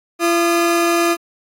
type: tone pair together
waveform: 30% pulse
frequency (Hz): 340 / 1217.9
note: F4 / D#6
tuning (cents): -46 / -37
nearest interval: octave + minor seventh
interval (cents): 2209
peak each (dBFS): -12 / -17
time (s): 0.19-1.17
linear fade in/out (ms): 50
effects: AAC 48 kbps